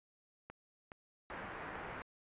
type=click train; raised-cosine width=0.5 ms; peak=-33 dBFS; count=4; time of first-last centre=0.5-1.755 s; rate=2.39 Hz
type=low-pass noise; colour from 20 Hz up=white; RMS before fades=-46 dBFS; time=1.3-2.02 s; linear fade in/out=0 ms; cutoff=1900 Hz; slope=24 dB/octave
effects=resampled to 8000 Hz